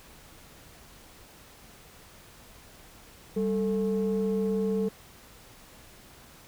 sine tone pair together, 195.73 / 442.2 Hz, G3 / A4, -2 / +9 cents, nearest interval octave + major second, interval 1411 cents, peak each -26 dBFS, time 3.36-4.89 s, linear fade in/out 10 ms, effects tanh soft clip ceiling -20 dBFS + pink hiss -52 dBFS RMS until 6.47 s

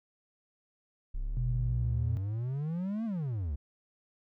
triangle exponential two-way sweep, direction up then down, 30.87 to 233.1 to 65.9 Hz, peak -29 dBFS, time 1.14-3.56 s, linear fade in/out 10 ms, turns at 3.05 s
sine tone with pitch glide, 123.47 to 117.49 Hz, B2 to A#2, 0 to +14 cents, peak -29 dBFS, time 1.37-2.17 s, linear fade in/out 0 ms, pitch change -86 cents, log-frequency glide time 1.59-1.97 s
effects none

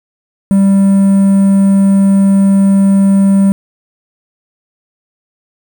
triangle tone with quantisation, 196 Hz, G3, in tune, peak -3 dBFS, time 0.51-3.52 s, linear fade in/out 0 ms, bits 5, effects none

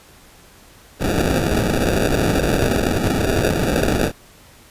white noise with sample-and-hold, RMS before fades -18 dBFS, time 0.99-4.12 s, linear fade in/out 50 ms, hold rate 1050 Hz, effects pink hiss -47 dBFS RMS until 4.7 s + resampled to 32000 Hz

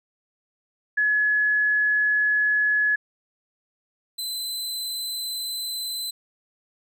sine / sawtooth tone pair in turn, 1698 / 4039 Hz, G#6 / B7, +38 / +38 cents, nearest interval octave + minor third, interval 1500 cents, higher second, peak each -18 / -25 dBFS, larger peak first, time 0.97-2.96 / 4.18-6.11 s, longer first, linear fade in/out 10 ms, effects none

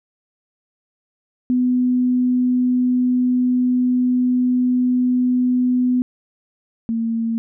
sine tone pair in turn, 250 / 228 Hz, B3 / A#3, +21 / -38 cents, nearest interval major second, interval 159 cents, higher first, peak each -14 / -18 dBFS, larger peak first, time 1.5-6.02 / 6.89-7.38 s, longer first, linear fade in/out 0 ms, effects none

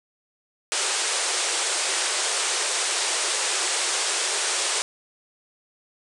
white band-pass noise, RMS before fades -25 dBFS, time 0.72-4.82 s, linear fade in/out 0 ms, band 340 to 9500 Hz, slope 96 dB/octave, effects none

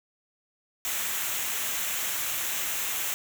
white noise with comb filter, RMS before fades -30 dBFS, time 0.85-3.14 s, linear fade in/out 0 ms, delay 0.21 ms, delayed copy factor -0.55, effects none

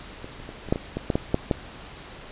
clicks, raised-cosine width 2 ms, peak -22 / -27 / -24 / -22 / -6 / -15 / -14 / -8 / -8 / -6 / -7 dBFS, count 11, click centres 0.244 / 0.401 / 0.491 / 0.687 / 0.725 / 0.759 / 0.97 / 1.102 / 1.155 / 1.344 / 1.512 s, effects pink hiss -42 dBFS RMS until 2.31 s + resampled to 8000 Hz

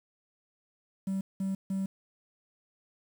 triangle tone bursts at uneven times, 192.8 Hz, G3, 28 cents flat, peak -26 dBFS, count 3, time 1.07-1.21 / 1.4-1.55 / 1.7-1.86 s, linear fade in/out 5 ms, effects tanh soft clip ceiling -23 dBFS + 9-bit

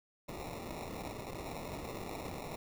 violet noise with sample-and-hold, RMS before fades -43 dBFS, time 0.28-2.56 s, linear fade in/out 5 ms, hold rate 1575 Hz, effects none

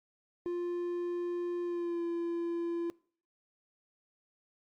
triangle tone with pitch glide, 350 to 340.4 Hz, F4 to F4, +4 to -44 cents, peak -30 dBFS, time 0.46-2.9 s, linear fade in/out 0 ms, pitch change -48 cents, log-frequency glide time 1.63-2.03 s, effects noise-tail reverb RT60 0.5 s tail -23 dB re dry + Opus 48 kbps

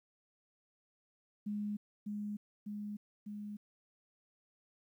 sine tone with echo, 207.7 Hz, G#3, in tune, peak -35 dBFS, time 1.46-1.77 s, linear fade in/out 10 ms, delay 600 ms, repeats 3, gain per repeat -2 dB, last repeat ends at 3.57 s, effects 12-bit

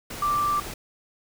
sine tone in noise, 1174.7 Hz, D6, in tune, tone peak -21 dBFS, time 0.22-0.6 s, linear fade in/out 5 ms, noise pink, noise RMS -36 dBFS, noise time 0.1-0.74 s, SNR +12 dB, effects none

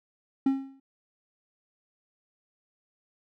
triangle tone with exponential decay, 270 Hz, C#4, 45 cents flat, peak -16 dBFS, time 0.46-0.8 s, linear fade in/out 5 ms, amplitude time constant 73 ms, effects none

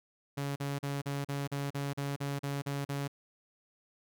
sawtooth tone bursts, 140.8 Hz, C#3, 27 cents sharp, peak -29 dBFS, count 12, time 0.37-3.079 s, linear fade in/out 10 ms, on 190 ms, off 39 ms, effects none

